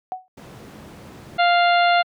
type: tone with exponential decay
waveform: sine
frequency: 744 Hz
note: F#5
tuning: 9 cents sharp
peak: -21 dBFS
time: 0.12-0.28 s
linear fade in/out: 0 ms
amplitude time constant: 33 ms
type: noise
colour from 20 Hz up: brown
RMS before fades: -33 dBFS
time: 0.37-1.38 s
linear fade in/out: 5 ms
type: harmonic tone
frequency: 698.5 Hz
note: F5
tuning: in tune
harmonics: 1 / 2 / 3 / 4 / 5 / 6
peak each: -15 / -21 / -25 / -27 / -29 / -31 dBFS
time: 1.38-2.03 s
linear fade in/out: 20 ms
effects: high-pass 150 Hz 12 dB/octave